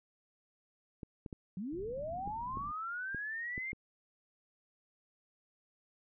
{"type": "clicks", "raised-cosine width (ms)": 3, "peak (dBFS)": -30, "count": 8, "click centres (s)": [1.032, 1.262, 1.328, 2.276, 2.572, 3.147, 3.579, 3.731]}
{"type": "linear sweep", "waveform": "sine", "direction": "up", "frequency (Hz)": [171, 2138], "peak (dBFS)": -37, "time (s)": [1.57, 3.72], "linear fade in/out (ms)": 2}
{"type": "low-pass noise", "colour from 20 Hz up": "pink", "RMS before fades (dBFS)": -50, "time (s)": [1.72, 2.72], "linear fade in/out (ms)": 10, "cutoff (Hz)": 280, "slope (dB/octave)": 48}
{"effects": []}